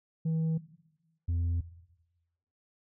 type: tone pair in turn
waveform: sine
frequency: 161 / 85.29 Hz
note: E3 / F2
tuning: -41 / -40 cents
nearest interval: major seventh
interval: 1099 cents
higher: first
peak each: -24 dBFS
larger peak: neither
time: 0.25-0.58 / 1.28-1.61 s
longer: neither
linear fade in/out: 10 ms
effects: noise-tail reverb RT60 1.0 s tail -17 dB re dry + tanh soft clip ceiling -26 dBFS